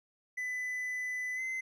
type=tone with pitch glide; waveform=triangle; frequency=2000 to 2056 Hz; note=B6 to C7; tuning=+21 to -31 cents; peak=-32 dBFS; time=0.37-1.61 s; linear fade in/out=10 ms; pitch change=+48 cents; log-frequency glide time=1.35-1.41 s; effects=none